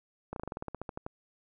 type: slowing click train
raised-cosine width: 1 ms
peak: -23 dBFS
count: 14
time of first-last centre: 0.33-1.065 s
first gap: 32 ms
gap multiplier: 1.09
effects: none